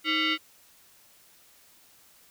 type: tone with frequency modulation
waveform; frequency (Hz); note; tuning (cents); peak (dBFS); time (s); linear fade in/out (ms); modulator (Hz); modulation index
sine; 314.6; D#4; +19; -23; 0.04-0.38; 50; 842; 4
effects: white hiss -58 dBFS RMS until 2.3 s